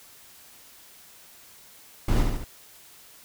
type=noise with echo; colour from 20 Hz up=brown; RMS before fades=-22 dBFS; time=2.08-2.23 s; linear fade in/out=5 ms; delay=71 ms; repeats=3; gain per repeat=-4 dB; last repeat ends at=2.443 s; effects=white hiss -51 dBFS RMS until 3.24 s